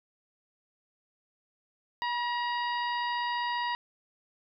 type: harmonic tone with a mistuned harmonic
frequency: 951 Hz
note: A#5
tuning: 34 cents sharp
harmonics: 1 / 2 / 3 / 4 / 5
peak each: -30 / -35 / -41 / -43 / -44 dBFS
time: 2.02-3.75 s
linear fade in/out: 0 ms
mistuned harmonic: 1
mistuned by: +29 cents
effects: none